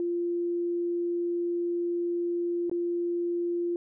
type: tone with dropouts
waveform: sine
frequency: 346.4 Hz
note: F4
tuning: 14 cents flat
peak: -26 dBFS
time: 0-3.76 s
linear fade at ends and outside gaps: 1 ms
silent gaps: 2.697-2.714 s
effects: none